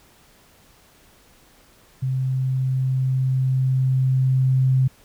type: tone with level ramp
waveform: sine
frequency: 130.81 Hz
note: C3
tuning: in tune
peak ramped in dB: -20 to -14 dBFS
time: 2.02-4.88 s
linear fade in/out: 10 ms
effects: pink hiss -54 dBFS RMS until 5.04 s